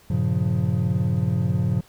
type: chord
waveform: triangle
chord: G half-diminished seventh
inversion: none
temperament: equal with one note detuned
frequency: 98 / 116.54 / 138.59 / 177.46 Hz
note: G2 / Bb2 / Db3 / F3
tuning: 0 / 0 / 0 / +28 cents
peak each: -23 dBFS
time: 0.1-1.81 s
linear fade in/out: 5 ms
effects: pink hiss -54 dBFS RMS until 1.88 s